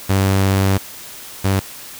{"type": "tone pair in turn", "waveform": "sawtooth", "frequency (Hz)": [96.8, 96.8], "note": ["G2", "G2"], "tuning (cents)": [-21, -21], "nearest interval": "unison", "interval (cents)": 0, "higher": "neither", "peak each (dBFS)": [-9, -10], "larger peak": "first", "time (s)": [[0.09, 0.78], [1.44, 1.6]], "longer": "first", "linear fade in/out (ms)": 10, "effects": ["white hiss -35 dBFS RMS until 1.99 s"]}